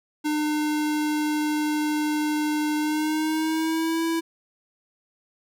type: tone with pitch glide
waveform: square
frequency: 302.1 to 329.4 Hz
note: D4 to E4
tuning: +49 to -1 cents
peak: -23 dBFS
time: 0.24-4.21 s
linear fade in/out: 20 ms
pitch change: +150 cents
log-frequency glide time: 2.78-4.04 s
effects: none